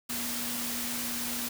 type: tone in noise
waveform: sine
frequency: 240 Hz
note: B3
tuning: 49 cents flat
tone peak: -39 dBFS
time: 0.09-1.49 s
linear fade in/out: 10 ms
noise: white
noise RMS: -34 dBFS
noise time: 0.09-1.49 s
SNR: -8 dB
effects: none